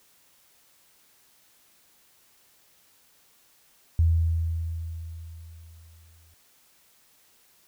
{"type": "tone with exponential decay", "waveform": "sine", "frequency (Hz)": 82.41, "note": "E2", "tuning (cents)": 0, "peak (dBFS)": -16, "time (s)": [3.99, 6.34], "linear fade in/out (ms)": 0, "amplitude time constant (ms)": 510, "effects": ["white hiss -61 dBFS RMS until 7.67 s"]}